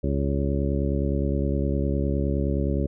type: harmonic tone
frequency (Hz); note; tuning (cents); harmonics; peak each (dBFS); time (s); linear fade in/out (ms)
69.7; C#2; +10; 1 / 2 / 3 / 4 / 5 / 6 / 8; -25 / -28 / -30 / -31 / -32 / -33 / -34; 0.03-2.87; 10
effects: none